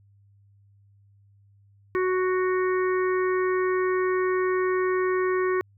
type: harmonic tone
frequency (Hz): 370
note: F#4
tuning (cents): 0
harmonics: 1 / 3 / 4 / 5 / 6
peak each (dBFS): -22 / -30 / -37 / -33 / -40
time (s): 1.95-5.61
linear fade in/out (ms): 0
effects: added 100 Hz sine -55 dBFS peak until 5.77 s